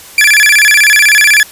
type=tone with vibrato; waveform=40% pulse; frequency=2006 Hz; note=B6; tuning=26 cents sharp; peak=-3 dBFS; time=0.18-1.43 s; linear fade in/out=2 ms; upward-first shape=square; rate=16 Hz; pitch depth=280 cents each way; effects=white hiss -33 dBFS RMS until 1.51 s + resampled to 32000 Hz